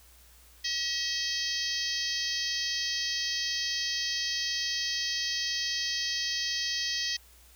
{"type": "harmonic tone with a mistuned harmonic", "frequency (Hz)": 641, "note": "E5", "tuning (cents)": -49, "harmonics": [3, 4, 5, 6, 7, 8, 9, 10], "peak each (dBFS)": [-36, -42, -36, -40, -34, -35, -42, -42], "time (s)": [0.64, 7.17], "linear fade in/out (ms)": 10, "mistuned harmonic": 10, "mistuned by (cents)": -60, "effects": ["added 60 Hz sine -57 dBFS peak until 7.55 s", "white hiss -58 dBFS RMS until 7.55 s"]}